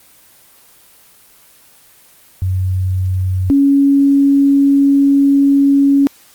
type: tone pair in turn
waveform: sine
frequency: 93 / 278.7 Hz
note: F#2 / C#4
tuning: +9 / +9 cents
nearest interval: octave + perfect fifth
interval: 1900 cents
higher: second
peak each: -13 / -7 dBFS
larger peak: second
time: 2.42-3.5 / 3.5-6.07 s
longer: second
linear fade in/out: 0 ms
effects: white hiss -46 dBFS RMS until 6.34 s + Opus 24 kbps